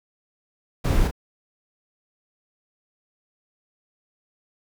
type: noise with echo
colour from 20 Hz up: brown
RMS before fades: -20 dBFS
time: 0.84-1.08 s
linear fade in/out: 10 ms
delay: 32 ms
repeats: 1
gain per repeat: -6 dB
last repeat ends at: 1.112 s
effects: none